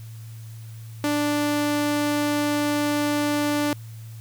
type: tone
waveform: sawtooth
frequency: 293.7 Hz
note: D4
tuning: in tune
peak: -17 dBFS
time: 1.04-3.73 s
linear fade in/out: 0 ms
effects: added 112 Hz sine -36 dBFS peak until 4.2 s + white hiss -52 dBFS RMS until 4.2 s